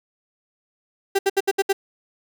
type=tone bursts; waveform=35% pulse; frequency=392 Hz; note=G4; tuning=in tune; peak=-14 dBFS; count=6; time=1.15-1.73 s; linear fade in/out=10 ms; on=40 ms; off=68 ms; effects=none